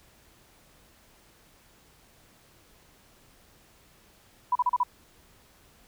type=tone bursts; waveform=sine; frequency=987.8 Hz; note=B5; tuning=in tune; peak=-20 dBFS; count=5; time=4.52-4.834 s; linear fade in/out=5 ms; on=34 ms; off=36 ms; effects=pink hiss -59 dBFS RMS until 5.87 s